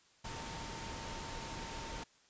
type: tone in noise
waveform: sine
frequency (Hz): 910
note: A#5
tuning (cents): -42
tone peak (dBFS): -49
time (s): 0.24-2.04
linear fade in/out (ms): 10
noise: pink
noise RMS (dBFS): -44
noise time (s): 0.24-2.04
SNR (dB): -8
effects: white hiss -67 dBFS RMS until 2.29 s + resampled to 16000 Hz